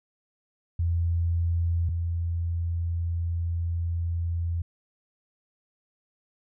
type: tone pair in turn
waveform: sine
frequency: 84.8 / 84.8 Hz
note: E2 / E2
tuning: +50 / +50 cents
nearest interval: unison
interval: 0 cents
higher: neither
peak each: -22 / -25 dBFS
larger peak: first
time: 0.79-1.89 / 1.89-4.62 s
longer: second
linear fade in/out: 5 ms
effects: none